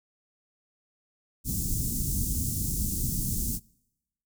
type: band-stop noise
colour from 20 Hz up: pink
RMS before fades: -29 dBFS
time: 1.44-3.6 s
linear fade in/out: 50 ms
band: 240 to 6700 Hz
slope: 24 dB/octave
effects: noise-tail reverb RT60 0.9 s tail -26 dB re dry